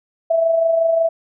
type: tone with amplitude modulation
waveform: sine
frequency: 659.3 Hz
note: E5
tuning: in tune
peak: -11 dBFS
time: 0.3-1.09 s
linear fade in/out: 10 ms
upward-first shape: sine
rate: 25.5 Hz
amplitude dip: 45%
effects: none